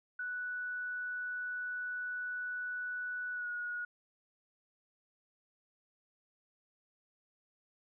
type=tone with pitch glide; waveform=sine; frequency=1480 to 1452.1 Hz; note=F#6 to F#6; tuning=0 to -33 cents; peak=-36 dBFS; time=0.19-3.85 s; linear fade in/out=5 ms; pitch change=-33 cents; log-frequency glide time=3.33-3.48 s; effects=none